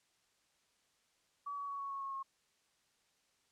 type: tone with pitch steps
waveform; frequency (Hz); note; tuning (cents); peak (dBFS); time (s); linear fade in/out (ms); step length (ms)
sine; 1141 / 1131.2 / 1121.4 / 1111.7 / 1102.1 / 1092.6 / 1083.2; C#6 / C#6 / C#6 / C#6 / C#6 / C#6 / C#6; +50 / +35 / +20 / +5 / -10 / -25 / -40; -39; 1.46-2.23; 10; 110
effects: white hiss -75 dBFS RMS until 3.51 s + low-pass 8000 Hz 12 dB/octave